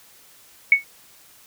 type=tone with exponential decay; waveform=sine; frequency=2217 Hz; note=C#7; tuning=in tune; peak=-6 dBFS; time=0.72-0.84 s; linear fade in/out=2 ms; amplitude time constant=25 ms; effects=white hiss -51 dBFS RMS until 1.46 s